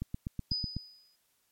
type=click train; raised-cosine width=5 ms; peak=-22 dBFS; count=7; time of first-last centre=0.02-0.766 s; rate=8.04 Hz
type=tone with exponential decay; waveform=sine; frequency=4978 Hz; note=D#8; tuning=in tune; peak=-28 dBFS; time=0.51-1.16 s; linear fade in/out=5 ms; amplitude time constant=140 ms
effects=white hiss -73 dBFS RMS until 1.51 s + MP3 64 kbps